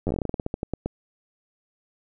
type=slowing click train; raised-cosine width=2 ms; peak=-13 dBFS; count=18; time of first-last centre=0.07-0.86 s; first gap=10 ms; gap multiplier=1.17; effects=none